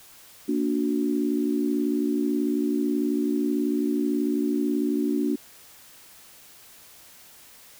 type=chord; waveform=sine; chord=Bb augmented; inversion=none; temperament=just; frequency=233.1 / 291.4 / 364.2 Hz; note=Bb3 / D4 / F#4; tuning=0 / -13 / -27 cents; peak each=-27 / -24 / -29 dBFS; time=0.48-5.36 s; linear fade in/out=10 ms; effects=white hiss -50 dBFS RMS until 7.79 s